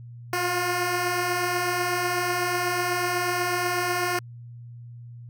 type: beating tone pair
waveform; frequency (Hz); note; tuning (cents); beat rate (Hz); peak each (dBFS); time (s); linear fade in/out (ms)
10% pulse; 349.2 / 357.3; F4 / F4; 0 / +40; 8.1; -24 / -16; 0.33-4.19; 2
effects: added 119 Hz sine -39 dBFS peak until 5.29 s